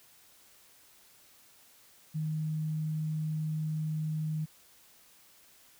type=tone; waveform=sine; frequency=155.56 Hz; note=D#3; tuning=in tune; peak=-30 dBFS; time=2.14-4.46 s; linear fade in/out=20 ms; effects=white hiss -60 dBFS RMS until 5.79 s